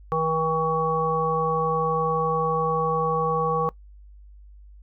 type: harmonic tone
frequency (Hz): 160.3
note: E3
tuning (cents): -48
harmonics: 1 / 3 / 5 / 7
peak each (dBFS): -29 / -25 / -29 / -24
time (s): 0.12-3.69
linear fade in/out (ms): 0
effects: noise-tail reverb RT60 0.1 s tail -21 dB re dry + added 50 Hz sine -44 dBFS peak until 4.82 s